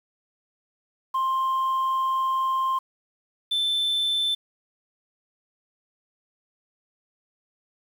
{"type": "tone pair in turn", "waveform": "sine", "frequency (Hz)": [1054, 3533], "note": ["C6", "A7"], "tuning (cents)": [12, 6], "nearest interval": "octave + major sixth", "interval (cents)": 2094, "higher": "second", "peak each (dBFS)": -19, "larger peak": "neither", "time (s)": [[1.14, 2.79], [3.51, 4.35]], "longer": "first", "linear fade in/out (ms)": 10, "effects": ["tanh soft clip ceiling -20 dBFS", "8-bit"]}